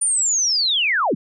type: linear sweep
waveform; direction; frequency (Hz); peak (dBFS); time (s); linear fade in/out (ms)
sine; down; 9397 to 130.81; -16; 0.01-1.15; 10
effects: none